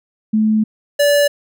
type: tone pair in turn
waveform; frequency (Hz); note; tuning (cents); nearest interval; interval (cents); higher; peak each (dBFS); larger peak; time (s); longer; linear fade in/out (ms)
sine / square; 216.6 / 578.3; A3 / D5; -27 / -27; octave + perfect fourth; 1700; second; -11; neither; 0.33-0.64 / 0.99-1.28; first; 10
effects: none